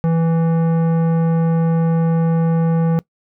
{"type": "tone with tanh clipping", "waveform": "sine", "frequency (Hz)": 164.81, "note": "E3", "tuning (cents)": 0, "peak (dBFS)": -15, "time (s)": [0.04, 2.99], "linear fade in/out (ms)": 0, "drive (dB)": 14, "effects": ["noise-tail reverb RT60 0.1 s tail -21 dB re dry"]}